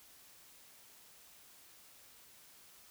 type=silence; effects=white hiss -60 dBFS RMS until 2.9 s